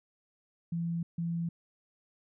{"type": "tone pair in turn", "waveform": "sine", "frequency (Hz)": [168.6, 168.6], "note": ["E3", "E3"], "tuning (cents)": [39, 39], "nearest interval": "unison", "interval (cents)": 0, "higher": "neither", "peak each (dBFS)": [-30, -30], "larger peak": "neither", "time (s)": [[0.72, 1.03], [1.18, 1.49]], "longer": "neither", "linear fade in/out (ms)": 5, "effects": []}